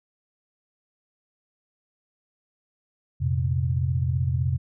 sine chord, F suspended fourth, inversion none, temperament equal with one note detuned, 87.31 / 115.14 / 130.81 Hz, F2 / Bb2 / C3, 0 / -21 / 0 cents, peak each -25 / -30 / -24 dBFS, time 3.2-4.58 s, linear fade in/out 20 ms, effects none

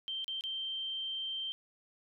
sine tone with dropouts, 3136 Hz, G7, in tune, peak -35 dBFS, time 0.08-1.52 s, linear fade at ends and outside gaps 0 ms, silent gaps 0.244-0.28 / 0.409-0.438 s, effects none

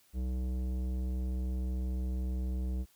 sine tone with tanh clipping, 63.1 Hz, B1, 38 cents sharp, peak -33 dBFS, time 0.13-2.86 s, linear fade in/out 50 ms, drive 14 dB, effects white hiss -66 dBFS RMS until 2.95 s

